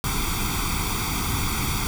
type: noise with comb filter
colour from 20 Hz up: pink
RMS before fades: -25 dBFS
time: 0.04-1.87 s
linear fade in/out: 0 ms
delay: 0.86 ms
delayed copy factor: +0.95
effects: none